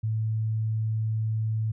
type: tone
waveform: sine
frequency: 110 Hz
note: A2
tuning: in tune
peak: -24 dBFS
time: 0.03-1.72 s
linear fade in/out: 10 ms
effects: none